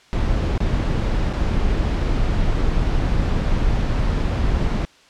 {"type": "noise with dropouts", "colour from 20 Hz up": "brown", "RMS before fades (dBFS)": -19, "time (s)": [0.13, 4.85], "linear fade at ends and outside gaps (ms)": 0, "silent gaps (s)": [[0.579, 0.604], [1.329, 1.335]], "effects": ["white hiss -51 dBFS RMS until 5.09 s", "low-pass 5000 Hz 12 dB/octave"]}